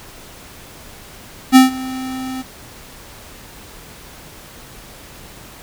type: tone with ADSR envelope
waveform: square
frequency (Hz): 260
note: C4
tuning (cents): -11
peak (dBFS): -3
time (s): 1.52-2.43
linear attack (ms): 39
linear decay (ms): 140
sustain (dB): -21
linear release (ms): 24
effects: pink hiss -39 dBFS RMS until 5.62 s